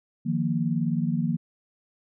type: chord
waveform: sine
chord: Eb suspended second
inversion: none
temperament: equal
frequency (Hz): 155.56 / 174.61 / 233.1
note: Eb3 / F3 / Bb3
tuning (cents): 0 / 0 / 0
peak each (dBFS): -27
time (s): 0.25-1.37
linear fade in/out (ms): 20
effects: none